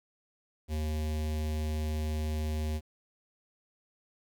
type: tone with notch filter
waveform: square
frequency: 77 Hz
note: D#2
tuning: 17 cents flat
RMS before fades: -32 dBFS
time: 0.68-2.81 s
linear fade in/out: 50 ms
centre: 1300 Hz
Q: 1.1
effects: 10-bit